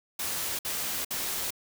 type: noise bursts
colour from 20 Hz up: white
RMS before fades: -32 dBFS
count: 3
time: 0.19-1.506 s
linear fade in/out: 5 ms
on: 400 ms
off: 58 ms
effects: none